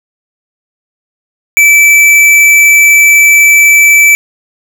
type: tone with tanh clipping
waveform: sine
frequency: 2316 Hz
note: D7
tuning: 25 cents flat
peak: -3 dBFS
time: 1.57-4.15 s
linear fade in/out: 0 ms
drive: 18 dB
effects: none